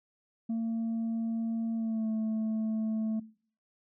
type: tone with pitch glide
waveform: sine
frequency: 227.1 to 219.6 Hz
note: A#3 to A3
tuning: -45 to -3 cents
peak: -26 dBFS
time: 0.49-3.2 s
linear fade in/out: 10 ms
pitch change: -58 cents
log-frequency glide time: 1.74-2.08 s
effects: noise-tail reverb RT60 0.5 s tail -22 dB re dry + tanh soft clip ceiling -28 dBFS